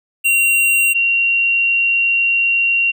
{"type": "tone pair in turn", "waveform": ["square", "sine"], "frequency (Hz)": [2754, 2754], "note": ["F7", "F7"], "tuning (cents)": [-25, -25], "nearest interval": "unison", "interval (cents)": 0, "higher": "neither", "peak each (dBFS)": -12, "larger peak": "neither", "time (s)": [[0.24, 0.94], [0.94, 2.92]], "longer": "second", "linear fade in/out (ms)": 20, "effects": []}